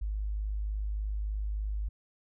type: tone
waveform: sine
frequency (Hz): 51.7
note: G#1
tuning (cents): -7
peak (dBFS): -30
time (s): 0.01-1.89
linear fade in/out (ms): 10
effects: none